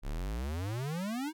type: exponential sweep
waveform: square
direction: up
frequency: 31.86 to 326.2 Hz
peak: -34 dBFS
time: 0.02-1.33 s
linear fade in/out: 50 ms
effects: none